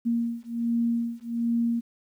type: beating tone pair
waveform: sine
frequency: 233.1 / 234.4 Hz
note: A#3 / A#3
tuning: 0 / +10 cents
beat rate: 1.3 Hz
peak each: -27 dBFS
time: 0.05-1.81 s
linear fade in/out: 20 ms
effects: 10-bit